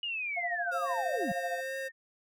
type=linear sweep; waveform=sine; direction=down; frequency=2900 to 158.6 Hz; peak=-32 dBFS; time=0.03-1.32 s; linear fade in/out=2 ms
type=tone with tremolo; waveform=sine; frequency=698.5 Hz; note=F5; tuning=in tune; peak=-30 dBFS; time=0.36-1.61 s; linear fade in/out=20 ms; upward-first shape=sine; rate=13 Hz; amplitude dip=85%
type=tone with vibrato; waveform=square; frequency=530 Hz; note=C5; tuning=22 cents sharp; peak=-37 dBFS; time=0.71-1.89 s; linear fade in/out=20 ms; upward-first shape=triangle; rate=2.1 Hz; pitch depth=28 cents each way
type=tone; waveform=sine; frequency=1833 Hz; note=A#6; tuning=30 cents flat; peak=-38 dBFS; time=0.85-1.92 s; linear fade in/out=50 ms
effects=none